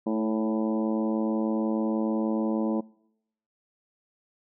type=harmonic tone with a mistuned harmonic; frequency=110 Hz; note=A2; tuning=in tune; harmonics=2 / 3 / 4 / 5 / 6 / 7 / 8 / 9; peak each=-27 / -29 / -36 / -34 / -41 / -42 / -42 / -42 dBFS; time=0.06-2.81 s; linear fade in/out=10 ms; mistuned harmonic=3; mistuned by=-19 cents; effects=noise-tail reverb RT60 0.8 s tail -25 dB re dry